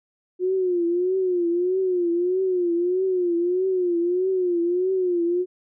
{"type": "tone with vibrato", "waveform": "sine", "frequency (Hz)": 359.3, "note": "F4", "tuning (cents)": 49, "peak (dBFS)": -19, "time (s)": [0.39, 5.46], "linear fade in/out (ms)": 50, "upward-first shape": "triangle", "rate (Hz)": 1.6, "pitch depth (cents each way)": 110, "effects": []}